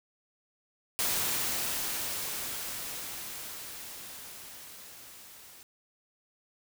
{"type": "noise with level ramp", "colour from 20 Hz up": "white", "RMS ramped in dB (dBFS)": [-29, -52], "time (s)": [0.99, 5.63], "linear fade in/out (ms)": 0, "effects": []}